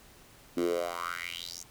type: tone with high-pass filter sweep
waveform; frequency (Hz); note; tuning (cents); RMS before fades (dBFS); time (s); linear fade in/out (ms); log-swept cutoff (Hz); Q
10% pulse; 86.2; F2; -22; -34; 0.57-1.63; 5; 280 to 6700; 5
effects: pink hiss -56 dBFS RMS until 1.7 s